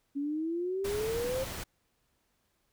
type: exponential sweep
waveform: sine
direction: up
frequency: 277.2 to 537 Hz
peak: -30 dBFS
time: 0.15-1.45 s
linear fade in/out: 20 ms
type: noise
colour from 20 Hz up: pink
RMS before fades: -39 dBFS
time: 0.84-1.64 s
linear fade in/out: 10 ms
effects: pink hiss -75 dBFS RMS until 2.72 s